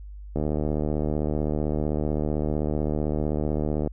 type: click train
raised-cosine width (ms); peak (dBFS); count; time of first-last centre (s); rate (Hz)
2; -13; 267; 0.36-3.874; 75.7
effects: added 50 Hz sine -37 dBFS peak until 3.92 s